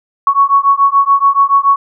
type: beating tone pair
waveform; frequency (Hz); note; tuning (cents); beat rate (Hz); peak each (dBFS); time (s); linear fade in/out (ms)
sine; 1108.7 / 1115.7; C#6 / C#6; 0 / +11; 7; -10; 0.27-1.76; 2
effects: none